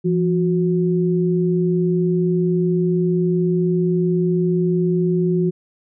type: tone pair together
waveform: sine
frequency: 170.67 / 365 Hz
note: F3 / F#4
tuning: -40 / -24 cents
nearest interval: octave + minor second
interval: 1316 cents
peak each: -17 / -19 dBFS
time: 0.04-5.51 s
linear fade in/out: 20 ms
effects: none